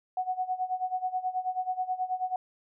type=tone with tremolo; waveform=sine; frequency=740 Hz; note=F#5; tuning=in tune; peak=-25 dBFS; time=0.17-2.36 s; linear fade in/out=2 ms; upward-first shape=sine; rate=9.3 Hz; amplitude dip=85%; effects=none